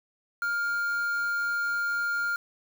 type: tone with quantisation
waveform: triangle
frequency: 1406 Hz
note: F6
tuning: 11 cents sharp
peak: -24 dBFS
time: 0.42-2.36 s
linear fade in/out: 2 ms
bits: 7
effects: none